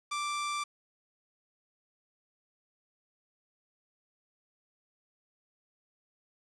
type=tone; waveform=sawtooth; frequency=1174.7 Hz; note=D6; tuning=in tune; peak=-28 dBFS; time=0.11-0.64 s; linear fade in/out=10 ms; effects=resampled to 22050 Hz + 9-bit